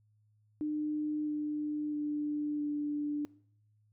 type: tone with pitch steps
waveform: sine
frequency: 301.9 / 299.3 / 296.7 / 294.2 Hz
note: D4 / D4 / D4 / D4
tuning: +48 / +33 / +18 / +3 cents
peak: -31 dBFS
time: 0.61-3.25 s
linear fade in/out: 0 ms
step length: 660 ms
effects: noise-tail reverb RT60 0.6 s tail -22 dB re dry + added 106 Hz sine -66 dBFS peak until 3.92 s

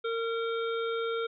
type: harmonic tone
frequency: 458.1 Hz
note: A#4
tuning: 30 cents flat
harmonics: 1 / 3 / 5 / 7 / 8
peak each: -30 / -35 / -45 / -46 / -44 dBFS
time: 0.04-1.27 s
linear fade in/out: 10 ms
effects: none

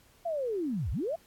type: linear two-way sweep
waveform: sine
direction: down then up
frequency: 698.5 to 49.83 to 698.5 Hz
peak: -29 dBFS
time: 0.25-1.16 s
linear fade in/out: 10 ms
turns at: 0.91 s
effects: pink hiss -62 dBFS RMS until 1.26 s + AAC 64 kbps

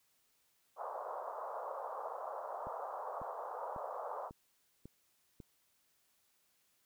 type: band-pass noise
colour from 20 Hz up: pink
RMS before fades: -43 dBFS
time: 0.76-4.31 s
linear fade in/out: 50 ms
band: 510 to 1200 Hz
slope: 48 dB/octave
type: click train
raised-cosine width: 3 ms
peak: -37 dBFS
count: 6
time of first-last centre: 2.67-5.402 s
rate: 1.83 Hz
effects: white hiss -75 dBFS RMS until 6.85 s

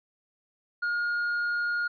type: tone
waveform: triangle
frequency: 1426 Hz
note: F6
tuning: 36 cents sharp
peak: -24 dBFS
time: 0.82-1.88 s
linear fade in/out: 10 ms
effects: resampled to 11025 Hz

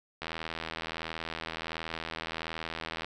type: click train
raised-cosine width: 0.3 ms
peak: -19 dBFS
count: 231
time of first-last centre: 0.22-3.046 s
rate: 81.4 Hz
effects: none

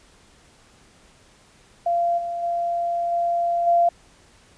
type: tone with level steps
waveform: sine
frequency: 689 Hz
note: F5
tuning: 24 cents flat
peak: -18 / -25 / -21 / -19 / -14 dBFS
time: 1.86-3.89 s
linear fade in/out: 5 ms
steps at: 2.17 / 2.42 / 3.11 / 3.66 s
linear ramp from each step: 20 ms
effects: pink hiss -54 dBFS RMS until 4.57 s + resampled to 22050 Hz

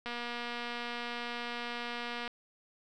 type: click train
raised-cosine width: 0.3 ms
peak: -23 dBFS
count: 531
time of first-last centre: 0.06-2.278 s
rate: 239 Hz
effects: none

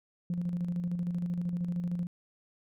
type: tone with tremolo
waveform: sine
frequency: 175.1 Hz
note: F3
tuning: 5 cents sharp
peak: -27 dBFS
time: 0.3-2.07 s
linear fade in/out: 2 ms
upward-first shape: square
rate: 13 Hz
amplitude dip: 45%
effects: tanh soft clip ceiling -25 dBFS

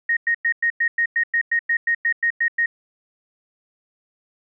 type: tone bursts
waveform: sine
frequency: 1864.7 Hz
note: A#6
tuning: in tune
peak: -16 dBFS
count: 15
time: 0.09-2.66 s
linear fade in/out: 5 ms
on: 78 ms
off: 100 ms
effects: none

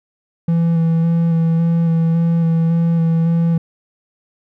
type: tone with vibrato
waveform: triangle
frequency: 165.9 Hz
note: E3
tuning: 11 cents sharp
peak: -10 dBFS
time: 0.48-3.58 s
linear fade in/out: 5 ms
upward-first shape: square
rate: 1.8 Hz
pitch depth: 15 cents each way
effects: none

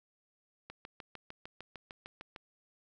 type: click train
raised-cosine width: 0.3 ms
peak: -29 dBFS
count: 12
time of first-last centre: 0.7-2.362 s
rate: 6.62 Hz
effects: none

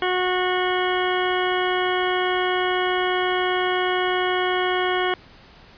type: harmonic tone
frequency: 365.6 Hz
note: F#4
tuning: 21 cents flat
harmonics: 1 / 2 / 3 / 4 / 5 / 6 / 8 / 9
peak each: -23 / -26 / -28 / -29 / -30 / -31 / -32 / -33 dBFS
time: 0.02-5.14 s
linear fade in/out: 2 ms
effects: pink hiss -48 dBFS RMS until 5.77 s + resampled to 11025 Hz

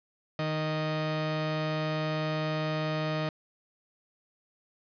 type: tone pair together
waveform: sawtooth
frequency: 155.35 / 310.7 Hz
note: D#3 / D#4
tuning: -2 / -2 cents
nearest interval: octave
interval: 1200 cents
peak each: -26 dBFS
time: 0.39-3.29 s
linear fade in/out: 2 ms
effects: resampled to 11025 Hz + 9-bit

